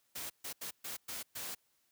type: noise bursts at uneven times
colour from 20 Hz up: white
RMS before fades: -42 dBFS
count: 6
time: 0.15-0.3 / 0.44-0.53 / 0.61-0.71 / 0.84-0.97 / 1.08-1.23 / 1.35-1.55 s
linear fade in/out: 10 ms
effects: white hiss -75 dBFS RMS until 1.91 s + high-pass 60 Hz 12 dB/octave